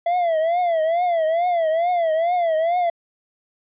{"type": "tone with vibrato", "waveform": "triangle", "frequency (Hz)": 673, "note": "E5", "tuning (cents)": 36, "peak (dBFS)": -15, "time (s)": [0.06, 2.9], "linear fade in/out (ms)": 5, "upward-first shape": "triangle", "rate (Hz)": 2.3, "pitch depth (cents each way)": 140, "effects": ["resampled to 8000 Hz"]}